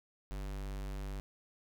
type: tone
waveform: square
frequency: 49 Hz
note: G1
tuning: in tune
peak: -39 dBFS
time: 0.31-1.2 s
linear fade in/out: 0 ms
effects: none